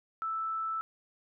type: tone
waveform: sine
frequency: 1318.5 Hz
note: E6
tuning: in tune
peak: -31 dBFS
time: 0.22-0.81 s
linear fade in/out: 0 ms
effects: none